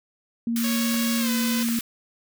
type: tone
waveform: sine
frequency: 232.4 Hz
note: A#3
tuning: 5 cents flat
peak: -22 dBFS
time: 0.47-1.79 s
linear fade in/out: 2 ms
type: high-pass noise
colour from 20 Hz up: white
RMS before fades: -31 dBFS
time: 0.56-1.81 s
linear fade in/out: 2 ms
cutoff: 1100 Hz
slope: 96 dB/octave
type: tone with pitch glide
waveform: 5% pulse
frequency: 554.4 to 505.5 Hz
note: C#5 to B4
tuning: 0 to +40 cents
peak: -18 dBFS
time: 0.64-1.63 s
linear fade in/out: 2 ms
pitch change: -160 cents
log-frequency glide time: 1.19-1.3 s
type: clicks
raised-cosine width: 0.5 ms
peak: -22 dBFS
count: 2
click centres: 0.943 / 1.687 s
effects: none